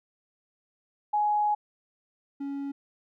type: tone pair in turn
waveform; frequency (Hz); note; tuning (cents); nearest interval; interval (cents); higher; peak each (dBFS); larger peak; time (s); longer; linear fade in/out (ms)
sine / triangle; 837 / 279.3; G#5 / C#4; +13 / +13; octave + perfect fifth; 1900; first; -22 / -29; first; 1.13-1.55 / 2.4-2.72; first; 10
effects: none